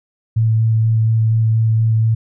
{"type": "tone with vibrato", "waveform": "sine", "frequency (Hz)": 111.7, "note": "A2", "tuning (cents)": 27, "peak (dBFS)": -11, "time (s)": [0.36, 2.15], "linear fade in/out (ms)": 10, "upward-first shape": "square", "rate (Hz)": 4.2, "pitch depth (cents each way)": 9, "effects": []}